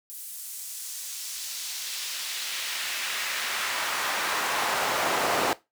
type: noise with high-pass filter sweep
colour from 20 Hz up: brown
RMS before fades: -30 dBFS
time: 0.1-5.53 s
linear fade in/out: 0 ms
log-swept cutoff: 11000 to 580 Hz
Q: 0.95
effects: noise-tail reverb RT60 0.2 s tail -17 dB re dry